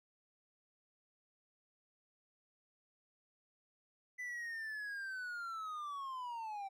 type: linear sweep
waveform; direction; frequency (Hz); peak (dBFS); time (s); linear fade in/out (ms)
triangle; down; 2005 to 768; -39; 4.18-6.69; 20
effects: none